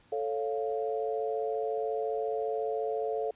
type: chord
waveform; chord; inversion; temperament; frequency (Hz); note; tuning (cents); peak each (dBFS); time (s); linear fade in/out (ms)
sine; A augmented; none; equal; 440 / 554.4 / 698.5; A4 / C#5 / E#5; 0 / 0 / 0; -31 / -36 / -35; 0.12-3.31; 5
effects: pink hiss -63 dBFS RMS until 3.35 s + resampled to 8000 Hz